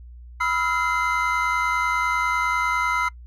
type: tone cluster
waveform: triangle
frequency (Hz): 986 / 1293 / 1383 / 2070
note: B5 / E6 / F6 / C7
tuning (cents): -3 / -34 / -17 / -19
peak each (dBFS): -24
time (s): 0.4-3.09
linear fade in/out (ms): 10
effects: noise-tail reverb RT60 0.1 s tail -24 dB re dry + added 60 Hz sine -39 dBFS peak until 3.26 s